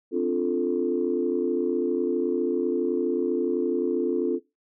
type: chord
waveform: sine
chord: D minor seventh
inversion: third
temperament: equal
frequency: 261.6 / 293.7 / 349.2 / 440 Hz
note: C4 / D4 / F4 / A4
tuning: 0 / 0 / 0 / 0 cents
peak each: -28 / -30 / -25 / -26 dBFS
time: 0.11-4.4 s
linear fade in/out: 50 ms
effects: noise-tail reverb RT60 0.2 s tail -18 dB re dry + tanh soft clip ceiling -12 dBFS